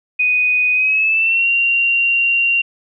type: tone with pitch glide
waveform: sine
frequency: 2489 to 2762 Hz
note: D#7 to F7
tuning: 0 to -20 cents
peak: -12 dBFS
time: 0.19-2.62 s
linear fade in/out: 10 ms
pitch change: +180 cents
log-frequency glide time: 0.73-1.49 s
effects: none